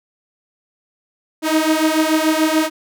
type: beating tone pair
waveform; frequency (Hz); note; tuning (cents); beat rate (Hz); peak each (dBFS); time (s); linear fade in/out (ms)
sawtooth; 311.1 / 318; D#4 / D#4; 0 / +38; 6.9; -13; 1.42-2.7; 50
effects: none